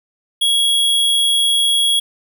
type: tone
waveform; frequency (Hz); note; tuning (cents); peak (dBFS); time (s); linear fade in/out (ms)
square; 3322; G#7; 0; -13; 0.41-2; 10
effects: none